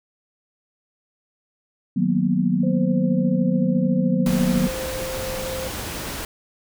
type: chord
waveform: sine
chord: B major seventh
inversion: first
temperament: equal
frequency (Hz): 155.56 / 185 / 233.1 / 246.9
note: D#3 / F#3 / A#3 / B3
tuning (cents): 0 / 0 / 0 / 0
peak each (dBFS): -26 / -20 / -24 / -23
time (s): 1.96-4.68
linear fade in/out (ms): 10
type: tone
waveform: sine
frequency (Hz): 521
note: C5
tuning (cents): -7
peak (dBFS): -28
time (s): 2.63-5.68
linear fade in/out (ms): 5
type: noise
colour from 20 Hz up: pink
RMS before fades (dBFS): -30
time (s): 4.26-6.25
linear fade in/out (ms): 2
effects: none